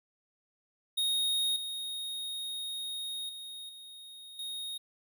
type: tone with level steps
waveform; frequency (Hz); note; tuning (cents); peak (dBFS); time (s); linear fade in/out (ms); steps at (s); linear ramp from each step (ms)
square; 3729; A#7; 0; -28 / -36 / -42 / -47 / -37; 0.97-4.78; 10; 1.56 / 3.29 / 3.69 / 4.39; 2
effects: none